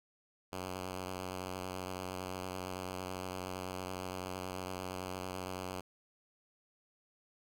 5% pulse tone with vibrato, 92.5 Hz, F#2, in tune, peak -28 dBFS, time 0.52-5.81 s, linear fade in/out 10 ms, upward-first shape square, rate 8.9 Hz, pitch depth 19 cents each way, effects none

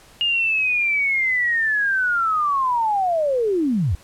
sine linear sweep, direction down, 2854 to 69.8 Hz, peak -17 dBFS, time 0.21-3.95 s, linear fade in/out 0 ms, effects pink hiss -49 dBFS RMS until 4.03 s + low-pass 12000 Hz 12 dB/octave

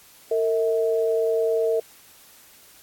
sine tone pair together, 454.7 / 643 Hz, A#4 / E5, -43 / -43 cents, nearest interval tritone, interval 600 cents, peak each -20 / -25 dBFS, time 0.31-1.8 s, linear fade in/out 5 ms, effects white hiss -51 dBFS RMS until 2.82 s + AAC 64 kbps

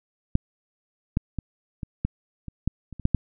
clicks, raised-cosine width 5 ms, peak -6 / -9 / -16 / -19 / -11 / -23 / -10 / -26 / -25 / -7 / -7 dBFS, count 11, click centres 0.354 / 1.171 / 1.387 / 1.832 / 2.05 / 2.483 / 2.676 / 2.927 / 2.997 / 3.054 / 3.147 s, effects none

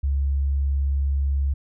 sine tone, 69.3 Hz, C#2, in tune, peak -19 dBFS, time 0.03-1.54 s, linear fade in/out 10 ms, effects none

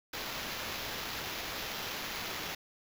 blue noise with sample-and-hold, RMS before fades -39 dBFS, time 0.13-2.55 s, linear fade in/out 5 ms, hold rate 8820 Hz, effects none

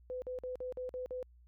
sine tone bursts, 505 Hz, B4, 39 cents sharp, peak -37 dBFS, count 7, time 0.1-1.228 s, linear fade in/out 0 ms, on 120 ms, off 48 ms, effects added 60 Hz sine -58 dBFS peak until 1.47 s

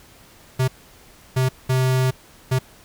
square tone bursts at uneven times, 129.5 Hz, C3, 17 cents flat, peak -17 dBFS, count 4, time 0.59-0.68 / 1.36-1.49 / 1.69-2.11 / 2.51-2.59 s, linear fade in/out 10 ms, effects pink hiss -49 dBFS RMS until 2.84 s

